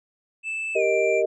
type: tone with pitch glide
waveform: triangle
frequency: 2635 to 2361 Hz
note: E7 to D7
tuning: -1 to +9 cents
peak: -25 dBFS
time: 0.43-1.23 s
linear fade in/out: 50 ms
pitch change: -190 cents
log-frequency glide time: 0.74-0.83 s
type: chord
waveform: sine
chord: Eb major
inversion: first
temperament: equal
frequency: 392 / 466.2 / 622.3 Hz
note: G4 / Bb4 / Eb5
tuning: 0 / 0 / 0 cents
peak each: -24 / -24 / -22 dBFS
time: 0.75-1.26 s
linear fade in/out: 10 ms
effects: resampled to 22050 Hz